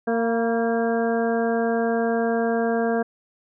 harmonic tone with a mistuned harmonic, 230 Hz, A#3, 23 cents flat, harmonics 1 / 2 / 3 / 4 / 5 / 6 / 7, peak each -24 / -23 / -26 / -37 / -38 / -38 / -32 dBFS, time 0.07-3.03 s, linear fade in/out 10 ms, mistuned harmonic 4, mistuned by +54 cents, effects none

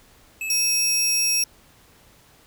square tone with vibrato, 2588 Hz, E7, 32 cents flat, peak -27 dBFS, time 0.41-1.43 s, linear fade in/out 2 ms, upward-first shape sine, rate 5.2 Hz, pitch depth 10 cents each way
sawtooth tone, 5600 Hz, F8, 4 cents sharp, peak -17 dBFS, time 0.5-1.44 s, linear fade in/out 2 ms
effects pink hiss -54 dBFS RMS until 2.46 s

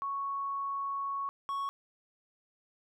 sine / triangle tone pair in turn, 1108.7 / 1108.7 Hz, C#6 / C#6, 0 / 0 cents, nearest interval unison, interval 0 cents, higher neither, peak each -32 / -30 dBFS, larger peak second, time 0.02-1.29 / 1.49-1.69 s, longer first, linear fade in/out 0 ms, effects none

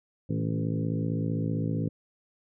harmonic tone with a mistuned harmonic, 55.5 Hz, A1, 16 cents sharp, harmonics 2 / 3 / 4 / 5 / 6 / 7 / 8 / 9, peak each -31 / -30 / -35 / -34 / -42 / -43 / -42 / -42 dBFS, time 0.29-1.89 s, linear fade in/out 10 ms, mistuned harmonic 3, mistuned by -53 cents, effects none

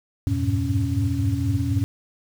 sine tone cluster, 85.8 / 99.8 / 103.8 / 122.4 / 277.5 Hz, F2 / G2 / G#2 / B2 / C#4, -30 / +32 / 0 / -15 / +2 cents, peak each -26 dBFS, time 0.27-1.84 s, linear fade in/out 0 ms, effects tanh soft clip ceiling -8 dBFS + 7-bit

